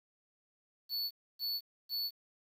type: tone bursts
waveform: square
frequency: 4442 Hz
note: C#8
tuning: 3 cents sharp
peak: -34 dBFS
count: 3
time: 0.89-2.11 s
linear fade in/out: 50 ms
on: 220 ms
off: 280 ms
effects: 10-bit